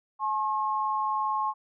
sine tone pair together, 855.6 / 1078 Hz, A5 / C#6, -49 / -49 cents, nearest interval major third, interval 400 cents, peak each -29 / -27 dBFS, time 0.19-1.54 s, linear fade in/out 50 ms, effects none

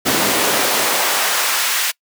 pink noise with high-pass filter sweep, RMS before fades -17 dBFS, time 0.05-1.92 s, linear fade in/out 20 ms, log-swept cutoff 210 to 1700 Hz, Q 0.81, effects noise-tail reverb RT60 0.1 s tail -24 dB re dry

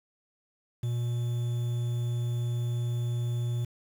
triangle tone with quantisation, 119.9 Hz, A#2, 49 cents sharp, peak -25 dBFS, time 0.83-3.65 s, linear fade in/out 5 ms, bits 8, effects none

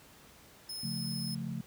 sawtooth tone, 5180 Hz, E8, 31 cents flat, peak -36 dBFS, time 0.69-1.35 s, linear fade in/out 5 ms
sine chord, Db augmented, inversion none, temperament equal, 138.59 / 174.61 / 220 Hz, Db3 / F3 / A3, 0 / 0 / 0 cents, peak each -39 dBFS, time 0.83-1.61 s, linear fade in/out 5 ms
effects pink hiss -57 dBFS RMS until 1.66 s + high-pass 60 Hz 12 dB/octave

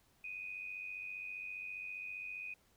sine tone with amplitude modulation, 2489 Hz, D#7, in tune, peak -39 dBFS, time 0.24-2.54 s, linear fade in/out 5 ms, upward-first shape sine, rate 95 Hz, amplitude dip 65%, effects pink hiss -71 dBFS RMS until 2.76 s

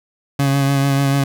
30% pulse tone with vibrato, 138.59 Hz, C#3, in tune, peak -11 dBFS, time 0.39-1.24 s, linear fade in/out 5 ms, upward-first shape sine, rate 6.8 Hz, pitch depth 22 cents each way, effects none

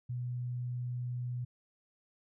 sine tone, 123.2 Hz, B2, 4 cents flat, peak -34 dBFS, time 0.09-1.45 s, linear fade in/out 10 ms, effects none

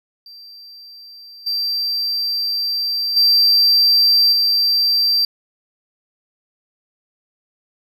triangle tone with level steps, 4699 Hz, D8, in tune, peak -36 / -17 / -9 / -12 dBFS, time 0.26-5.25 s, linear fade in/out 2 ms, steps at 1.46 / 3.16 / 4.32 s, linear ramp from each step 10 ms, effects none

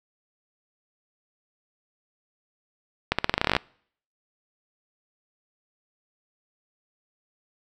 accelerating click train, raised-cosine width 0.3 ms, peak -4 dBFS, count 14, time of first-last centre 3.12-3.566 s, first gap 66 ms, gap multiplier 0.88, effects noise-tail reverb RT60 0.6 s tail -26 dB re dry

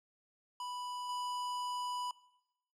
square tone with level steps, 988 Hz, B5, in tune, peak -40 / -37 dBFS, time 0.6-2.11 s, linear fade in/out 2 ms, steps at 1.09 s, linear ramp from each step 2 ms, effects noise-tail reverb RT60 0.9 s tail -20 dB re dry + low-pass 9000 Hz 12 dB/octave

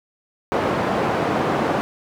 white band-pass noise, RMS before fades -21 dBFS, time 0.52-1.81 s, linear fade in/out 0 ms, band 130 to 840 Hz, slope 12 dB/octave, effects none

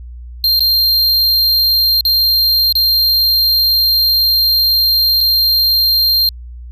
square tone with dropouts, 4186 Hz, C8, in tune, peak -10 dBFS, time 0.44-6.29 s, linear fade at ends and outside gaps 1 ms, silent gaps 0.594-0.605 / 2.009-2.051 / 2.725-2.753 / 5.206-5.21 s, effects added 60 Hz sine -28 dBFS peak until 6.71 s

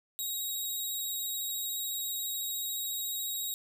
5% pulse tone with vibrato, 3801 Hz, A#7, 33 cents sharp, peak -26 dBFS, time 0.19-3.54 s, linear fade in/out 0 ms, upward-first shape sine, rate 14 Hz, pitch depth 11 cents each way, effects none

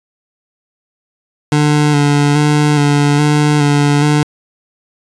25% pulse tone with vibrato, 146.83 Hz, D3, in tune, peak -5 dBFS, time 1.52-4.23 s, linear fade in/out 2 ms, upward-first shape square, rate 1.2 Hz, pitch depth 24 cents each way, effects resampled to 22050 Hz

